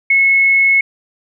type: tone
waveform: sine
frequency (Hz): 2187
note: C#7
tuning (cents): -24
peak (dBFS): -8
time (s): 0.1-0.81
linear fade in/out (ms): 5
effects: none